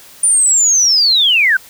sine linear sweep, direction down, 9397 to 1466 Hz, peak -8 dBFS, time 0.23-1.57 s, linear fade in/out 5 ms, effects white hiss -40 dBFS RMS until 1.69 s

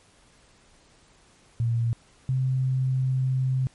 sine tone pair in turn, 116.54 / 130.47 Hz, A#2 / C3, 0 / -5 cents, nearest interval major second, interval 195 cents, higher second, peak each -21 dBFS, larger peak neither, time 1.6-1.93 / 2.29-3.67 s, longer second, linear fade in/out 0 ms, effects pink hiss -58 dBFS RMS until 3.74 s + MP3 48 kbps

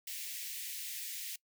white high-pass noise, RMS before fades -42 dBFS, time 0.07-1.36 s, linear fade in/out 5 ms, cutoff 1900 Hz, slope 48 dB/octave, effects noise-tail reverb RT60 0.1 s tail -22 dB re dry

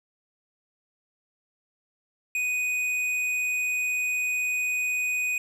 triangle tone with tanh clipping, 2489 Hz, D#7, in tune, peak -26 dBFS, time 2.35-5.38 s, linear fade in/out 2 ms, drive 14 dB, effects none

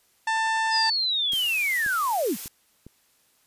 harmonic tone, 890 Hz, A5, 20 cents sharp, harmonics 1 / 2 / 3 / 4 / 5 / 6 / 7 / 8 / 9 / 10, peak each -24 / -26 / -37 / -38 / -42 / -43 / -46 / -48 / -45 / -49 dBFS, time 0.27-0.9 s, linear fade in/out 5 ms
sine linear sweep, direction down, 5110 to 152.9 Hz, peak -22 dBFS, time 0.7-2.37 s, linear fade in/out 50 ms
blue noise, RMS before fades -34 dBFS, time 1.32-2.48 s, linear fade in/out 0 ms
clicks, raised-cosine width 3 ms, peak -30 dBFS, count 4, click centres 1.334 / 1.863 / 2.459 / 2.866 s
effects white hiss -64 dBFS RMS until 3.46 s + resampled to 32000 Hz

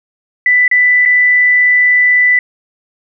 sine tone with dropouts, 1986 Hz, B6, 9 cents sharp, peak -6 dBFS, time 0.46-2.39 s, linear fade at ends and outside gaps 2 ms, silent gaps 0.679-0.713 / 1.053-1.058 s, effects none

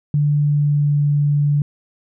sine tone with pitch glide, 146.83 to 145.48 Hz, D3 to D3, 0 to -16 cents, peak -13 dBFS, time 0.14-1.62 s, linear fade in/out 2 ms, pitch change -16 cents, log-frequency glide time 0.37-1.02 s, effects none

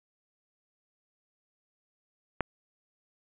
click, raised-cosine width 0.5 ms, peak -11 dBFS, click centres 2.407 s, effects resampled to 8000 Hz + 7-bit

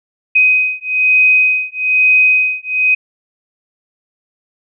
sine beating tone pair, 2512 / 2513.1 Hz, D#7 / D#7, +16 / +17 cents, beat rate 1.1 Hz, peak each -12 dBFS, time 0.35-2.95 s, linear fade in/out 10 ms, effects none

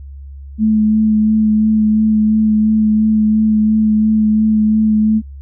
sine tone with vibrato, 216 Hz, A3, 32 cents flat, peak -9 dBFS, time 0.58-5.22 s, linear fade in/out 50 ms, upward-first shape sine, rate 2.9 Hz, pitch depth 15 cents each way, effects added 69 Hz sine -29 dBFS peak until 5.41 s

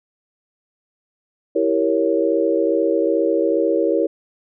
sine chord, E diminished seventh, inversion none, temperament equal, 329.6 / 392 / 466.2 / 554.4 Hz, E4 / G4 / Bb4 / Db5, 0 / 0 / 0 / 0 cents, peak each -20 / -22 / -20 / -21 dBFS, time 1.55-4.07 s, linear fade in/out 10 ms, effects none

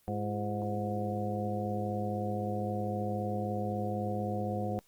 harmonic tone with a mistuned harmonic, 103.83 Hz, G#2, in tune, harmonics 1 / 2 / 3 / 4 / 5 / 6 / 7, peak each -36 / -36 / -41 / -44 / -38 / -49 / -38 dBFS, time 0.08-4.79 s, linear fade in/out 0 ms, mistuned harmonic 3, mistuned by +150 cents, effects white hiss -67 dBFS RMS until 4.87 s + Opus 24 kbps

